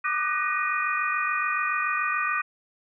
sine tone cluster, 1175 / 1222 / 1496 / 1883 / 2465 Hz, D6 / D#6 / F#6 / A#6 / D#7, +1 / -32 / +19 / +17 / -17 cents, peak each -30 dBFS, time 0.04-2.42 s, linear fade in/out 10 ms, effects none

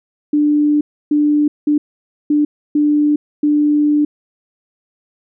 sine tone bursts at uneven times, 296.3 Hz, D4, 15 cents sharp, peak -10 dBFS, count 6, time 0.33-0.81 / 1.11-1.48 / 1.67-1.78 / 2.3-2.45 / 2.75-3.16 / 3.43-4.05 s, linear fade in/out 5 ms, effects none

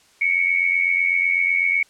sine tone pair together, 2200 / 2288 Hz, C#7 / D7, -14 / -46 cents, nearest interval minor second, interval 68 cents, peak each -18 / -21 dBFS, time 0.21-1.83 s, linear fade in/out 5 ms, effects white hiss -55 dBFS RMS until 1.89 s + low-pass 8000 Hz 12 dB/octave

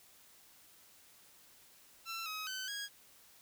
15% pulse tone with pitch steps, 1344 / 1269 / 1524 / 1645 Hz, E6 / D#6 / G6 / G#6, +33 / +34 / -49 / -17 cents, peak -33 dBFS, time 2.05-2.89 s, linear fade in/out 50 ms, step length 210 ms, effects white hiss -62 dBFS RMS until 3.41 s

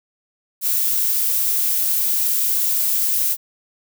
violet noise, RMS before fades -19 dBFS, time 0.61-3.37 s, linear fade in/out 50 ms, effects none

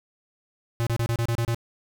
square tone bursts, 116.7 Hz, A#2, 2 cents sharp, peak -23 dBFS, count 8, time 0.8-1.546 s, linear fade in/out 0 ms, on 67 ms, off 30 ms, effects none

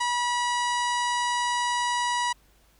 harmonic tone, 970 Hz, B5, 31 cents flat, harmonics 1 / 2 / 3 / 4 / 5 / 6 / 7 / 8 / 9 / 10, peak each -25 / -31 / -35 / -37 / -39 / -41 / -42 / -43 / -44 / -45 dBFS, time 0-2.33 s, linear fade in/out 10 ms, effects added 50 Hz sine -60 dBFS peak until 2.79 s + pink hiss -62 dBFS RMS until 2.79 s

